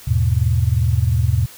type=chord; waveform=sine; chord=E major; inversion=none; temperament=equal with one note detuned; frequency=80.94 / 103.83 / 123.47 Hz; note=E2 / G#2 / B2; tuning=-31 / 0 / 0 cents; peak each=-18 dBFS; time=0.07-1.46 s; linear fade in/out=10 ms; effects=white hiss -41 dBFS RMS until 1.57 s